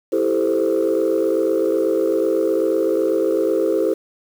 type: chord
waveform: sine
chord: A minor seventh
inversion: second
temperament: equal with one note detuned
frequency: 329.6 / 392 / 440 / 519.3 Hz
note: E4 / G4 / A4 / C5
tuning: 0 / 0 / 0 / -13 cents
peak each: -20 dBFS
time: 0.12-3.94 s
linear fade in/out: 10 ms
effects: tanh soft clip ceiling -10 dBFS + 7-bit